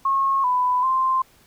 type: tone with pitch steps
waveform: sine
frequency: 1087 / 997 / 1046 Hz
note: C#6 / B5 / C6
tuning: -34 / +16 / -1 cents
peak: -17 dBFS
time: 0.05-1.22 s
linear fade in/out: 5 ms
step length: 390 ms
effects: pink hiss -55 dBFS RMS until 1.46 s